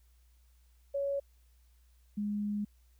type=tone pair in turn; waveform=sine; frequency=559 / 206.9 Hz; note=C#5 / G#3; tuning=+14 / -6 cents; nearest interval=octave + perfect fourth; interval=1720 cents; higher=first; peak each=-30 / -31 dBFS; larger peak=first; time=0.94-1.2 / 2.17-2.65 s; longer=second; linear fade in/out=10 ms; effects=added 60 Hz sine -61 dBFS peak until 2.99 s + white hiss -74 dBFS RMS until 2.99 s